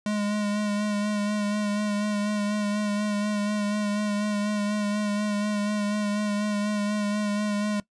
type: tone with vibrato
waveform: square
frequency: 207.7 Hz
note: G#3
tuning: in tune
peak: -25 dBFS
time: 0.06-7.8 s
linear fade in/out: 2 ms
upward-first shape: sine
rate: 4.1 Hz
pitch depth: 25 cents each way
effects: noise-tail reverb RT60 0.1 s tail -19 dB re dry + resampled to 22050 Hz